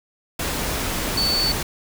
sine tone in noise, 4486 Hz, C#8, 20 cents sharp, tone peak -19 dBFS, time 1.17-1.52 s, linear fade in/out 5 ms, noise pink, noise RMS -25 dBFS, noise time 0.39-1.63 s, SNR +3 dB, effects none

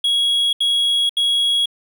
triangle tone bursts, 3322 Hz, G#7, in tune, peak -13 dBFS, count 3, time 0.04-1.658 s, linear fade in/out 5 ms, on 490 ms, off 74 ms, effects none

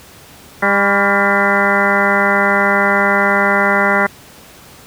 harmonic tone with a mistuned harmonic, 200 Hz, G3, 35 cents sharp, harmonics 1 / 2 / 3 / 4 / 5 / 6 / 7 / 8 / 9 / 10, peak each -20 / -21 / -19 / -20 / -21 / -22 / -17 / -23 / -20 / -18 dBFS, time 0.62-4.07 s, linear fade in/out 10 ms, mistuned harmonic 6, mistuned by -78 cents, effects pink hiss -40 dBFS RMS until 4.86 s + high-pass 60 Hz 12 dB/octave

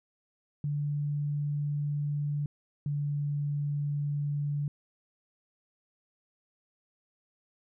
sine tone pair in turn, 146 / 145.08 Hz, D3 / D3, -10 / -21 cents, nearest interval unison, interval 11 cents, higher first, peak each -28 dBFS, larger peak neither, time 0.64-2.46 / 2.86-4.68 s, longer neither, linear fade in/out 2 ms, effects none

